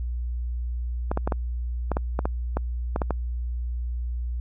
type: clicks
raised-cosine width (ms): 1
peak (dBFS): -11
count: 12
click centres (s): 1.115 / 1.174 / 1.275 / 1.322 / 1.917 / 1.969 / 2.191 / 2.255 / 2.57 / 2.961 / 3.018 / 3.107
effects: added 60 Hz sine -26 dBFS peak until 4.4 s